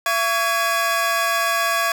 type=tone cluster; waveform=45% pulse; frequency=676 / 1129 / 1656 / 2476 Hz; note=E5 / C#6 / G#6 / D#7; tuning=+43 / +31 / -5 / -9 cents; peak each=-24 / -22 / -23 / -28 dBFS; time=0.06-1.92 s; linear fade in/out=2 ms; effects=none